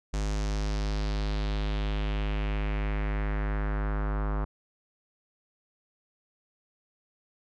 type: tone with low-pass filter sweep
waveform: square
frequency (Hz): 51.5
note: G#1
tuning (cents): -14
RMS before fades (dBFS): -29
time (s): 0.13-4.45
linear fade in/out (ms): 10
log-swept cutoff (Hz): 6900 to 1200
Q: 2.3
effects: none